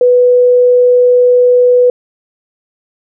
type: tone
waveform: sine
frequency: 493.9 Hz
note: B4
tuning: in tune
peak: -4 dBFS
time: 0.01-1.9 s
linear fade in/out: 2 ms
effects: none